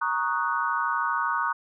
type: chord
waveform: sine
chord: D# minor seventh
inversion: second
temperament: equal with one note detuned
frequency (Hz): 932.3 / 1111.9 / 1244.5 / 1480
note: A#5 / C#6 / D#6 / F#6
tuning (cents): 0 / +5 / 0 / 0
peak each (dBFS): -29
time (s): 0.01-1.53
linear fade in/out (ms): 10
effects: none